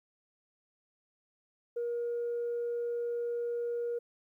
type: tone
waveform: sine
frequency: 474.7 Hz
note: A#4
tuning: 31 cents sharp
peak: -30 dBFS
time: 1.76-3.99 s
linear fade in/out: 10 ms
effects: tanh soft clip ceiling -28 dBFS + 12-bit